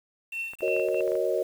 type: tone with tremolo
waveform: sine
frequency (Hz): 2700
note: E7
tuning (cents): +41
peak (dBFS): -28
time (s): 0.32-1.01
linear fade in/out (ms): 5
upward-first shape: triangle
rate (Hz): 3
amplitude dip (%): 100
type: clicks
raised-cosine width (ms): 0.5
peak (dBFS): -29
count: 11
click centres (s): 0.535 / 0.607 / 0.68 / 0.765 / 0.797 / 0.886 / 0.945 / 1.007 / 1.078 / 1.119 / 1.154
type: chord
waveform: sine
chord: D# minor seventh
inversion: first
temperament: equal with one note detuned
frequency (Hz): 370 / 466.2 / 548.3 / 622.3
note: F#4 / A#4 / C#5 / D#5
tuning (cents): 0 / 0 / -19 / 0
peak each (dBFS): -29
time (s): 0.62-1.43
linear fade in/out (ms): 5
effects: 8-bit